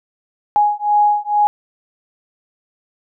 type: beating tone pair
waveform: sine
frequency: 830.6 / 832.8 Hz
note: G#5 / G#5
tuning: 0 / +5 cents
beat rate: 2.2 Hz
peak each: -15 dBFS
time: 0.56-1.47 s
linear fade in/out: 0 ms
effects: none